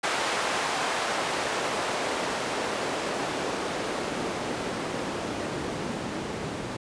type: noise with band-pass filter sweep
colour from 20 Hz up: white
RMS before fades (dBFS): -30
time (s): 0.03-6.77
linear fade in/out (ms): 10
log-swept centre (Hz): 810 to 200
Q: 0.74
effects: resampled to 22050 Hz